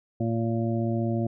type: harmonic tone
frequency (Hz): 114.6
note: A#2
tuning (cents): -29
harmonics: 1 / 2 / 3 / 5 / 6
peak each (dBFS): -27 / -28 / -31 / -35 / -37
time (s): 0.2-1.27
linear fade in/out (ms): 5
effects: none